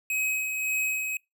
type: tone with tremolo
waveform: square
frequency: 2540 Hz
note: D#7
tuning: 35 cents sharp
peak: -25 dBFS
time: 0.1-1.17 s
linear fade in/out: 2 ms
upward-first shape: sine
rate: 1.8 Hz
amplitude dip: 40%
effects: noise-tail reverb RT60 0.2 s tail -26 dB re dry